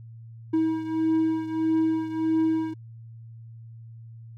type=beating tone pair; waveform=triangle; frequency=319.7 / 321.3 Hz; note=D#4 / E4; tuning=+47 / -44 cents; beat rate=1.6 Hz; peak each=-21 / -26 dBFS; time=0.53-2.74 s; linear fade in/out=10 ms; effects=added 114 Hz sine -41 dBFS peak until 4.37 s